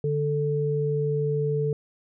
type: tone pair together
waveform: sine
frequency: 146.73 / 440 Hz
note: D3 / A4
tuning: -1 / 0 cents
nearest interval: octave + perfect fifth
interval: 1901 cents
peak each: -25 dBFS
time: 0.04-1.73 s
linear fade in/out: 2 ms
effects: none